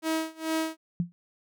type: tone with tremolo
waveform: sawtooth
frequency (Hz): 320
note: D#4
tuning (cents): +49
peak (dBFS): -21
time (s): 0.02-0.77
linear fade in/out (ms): 50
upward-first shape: sine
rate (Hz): 2.3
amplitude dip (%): 95
type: tone with exponential decay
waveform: sine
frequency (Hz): 173.3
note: F3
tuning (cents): -13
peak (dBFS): -20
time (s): 1-1.12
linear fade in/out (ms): 0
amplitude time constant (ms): 26
effects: none